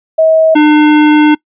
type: tone pair in turn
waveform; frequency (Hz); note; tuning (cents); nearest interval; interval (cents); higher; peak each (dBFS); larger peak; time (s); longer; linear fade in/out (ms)
sine / square; 640 / 301.4; D#5 / D4; +49 / +45; octave + minor second; 1304; first; -4; neither; 0.18-0.55 / 0.55-1.35; second; 10
effects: noise-tail reverb RT60 0.1 s tail -24 dB re dry + resampled to 8000 Hz